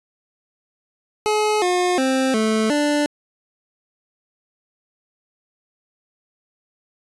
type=tone with pitch steps; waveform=25% pulse; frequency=425.2 / 359.2 / 263.1 / 218.8 / 294 Hz; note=G#4 / F4 / C4 / A3 / D4; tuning=+41 / +49 / +10 / -9 / +2 cents; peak=-13 dBFS; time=1.26-3.06 s; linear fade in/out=0 ms; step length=360 ms; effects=resampled to 24000 Hz